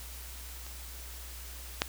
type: clicks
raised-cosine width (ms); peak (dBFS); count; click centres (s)
0.2; -29 / -8; 2; 0.666 / 1.819
effects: added 61 Hz sine -44 dBFS peak until 1.88 s + white hiss -47 dBFS RMS until 1.88 s